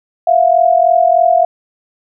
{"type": "tone pair together", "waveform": "sine", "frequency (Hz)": [668, 711.3], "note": ["E5", "F5"], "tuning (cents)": [23, 32], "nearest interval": "minor second", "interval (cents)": 109, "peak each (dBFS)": -10, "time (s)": [0.27, 1.45], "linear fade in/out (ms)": 5, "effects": []}